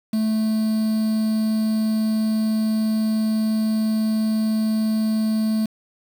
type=tone with quantisation; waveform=triangle; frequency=218.5 Hz; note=A3; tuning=12 cents flat; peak=-16 dBFS; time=0.13-5.66 s; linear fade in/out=5 ms; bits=6; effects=none